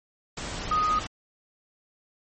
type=tone in noise; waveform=sine; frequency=1244.5 Hz; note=D#6; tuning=in tune; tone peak=-21 dBFS; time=0.71-0.99 s; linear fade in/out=5 ms; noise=pink; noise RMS=-34 dBFS; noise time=0.37-1.07 s; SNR=+10 dB; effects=MP3 32 kbps